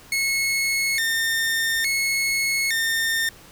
sawtooth tone with vibrato, 1991 Hz, B6, 14 cents sharp, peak -17 dBFS, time 0.12-3.29 s, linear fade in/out 2 ms, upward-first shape square, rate 0.58 Hz, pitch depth 160 cents each way, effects pink hiss -47 dBFS RMS until 3.51 s

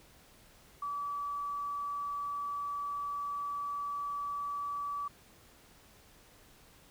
sine tone, 1150 Hz, D6, 37 cents flat, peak -34 dBFS, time 0.82-5.08 s, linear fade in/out 5 ms, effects pink hiss -60 dBFS RMS until 6.9 s

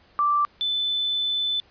sine tone pair in turn, 1172 / 3512 Hz, D6 / A7, -4 / -4 cents, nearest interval octave + perfect fifth, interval 1900 cents, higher second, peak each -18 / -22 dBFS, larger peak first, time 0.19-0.45 / 0.61-1.6 s, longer second, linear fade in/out 0 ms, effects pink hiss -57 dBFS RMS until 1.7 s + resampled to 11025 Hz

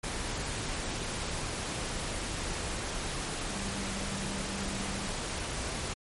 sine tone in noise, 196 Hz, G3, in tune, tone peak -39 dBFS, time 3.49-5.12 s, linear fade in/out 10 ms, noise pink, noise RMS -35 dBFS, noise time 0.03-5.94 s, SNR -7 dB, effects MP3 48 kbps

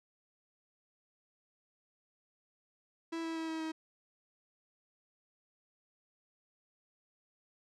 45% pulse tone with pitch steps, 329.6 / 326.8 / 323.9 / 321.1 / 318.4 Hz, E4 / E4 / E4 / E4 / D#4, 0 / -15 / -30 / -45 / +40 cents, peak -36 dBFS, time 3.12-3.72 s, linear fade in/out 10 ms, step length 120 ms, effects low-pass 6000 Hz 12 dB/octave

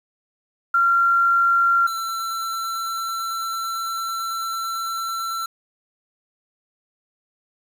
sine / square tone pair in turn, 1377 / 1345.5 Hz, F6 / E6, -25 / +35 cents, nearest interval unison, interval 40 cents, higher first, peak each -14 / -25 dBFS, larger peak first, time 0.74-1.87 / 1.87-5.46 s, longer second, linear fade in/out 5 ms, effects 8-bit

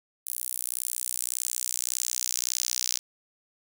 sawtooth tone with high-pass filter sweep, 61.74 Hz, B1, in tune, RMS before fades -31 dBFS, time 0.26-2.99 s, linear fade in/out 10 ms, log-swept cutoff 11000 to 5500 Hz, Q 2, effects none

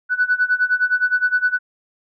sine tone with tremolo, 1488 Hz, F#6, 9 cents sharp, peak -11 dBFS, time 0.09-1.59 s, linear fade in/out 50 ms, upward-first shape sine, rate 9.7 Hz, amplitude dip 90%, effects tanh soft clip ceiling -7 dBFS

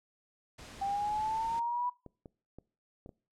pink noise, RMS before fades -49 dBFS, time 0.58-1.6 s, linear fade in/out 10 ms
sine linear sweep, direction up, 784 to 987.8 Hz, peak -30 dBFS, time 0.81-1.9 s, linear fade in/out 10 ms
clicks, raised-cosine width 2 ms, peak -34 dBFS, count 5, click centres 2.063 / 2.258 / 2.586 / 3.061 / 3.092 s
effects noise-tail reverb RT60 0.4 s tail -23 dB re dry + low-pass 8000 Hz 12 dB/octave

